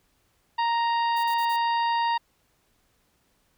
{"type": "harmonic tone", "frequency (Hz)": 932.3, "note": "A#5", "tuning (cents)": 0, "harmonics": [1, 2, 3, 4, 5], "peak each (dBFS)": [-22, -33, -37, -39, -40], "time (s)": [0.58, 2.18], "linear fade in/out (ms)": 10}
{"type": "noise bursts", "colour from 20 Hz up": "violet", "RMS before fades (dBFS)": -41, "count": 4, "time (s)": [1.16, 1.566], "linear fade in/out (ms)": 10, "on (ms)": 76, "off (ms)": 34}
{"effects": ["pink hiss -68 dBFS RMS until 3.57 s"]}